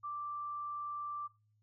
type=tone; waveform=sine; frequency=1174.7 Hz; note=D6; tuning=in tune; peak=-38 dBFS; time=0.03-1.28 s; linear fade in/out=20 ms; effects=noise-tail reverb RT60 0.3 s tail -20 dB re dry + added 106 Hz sine -70 dBFS peak until 1.62 s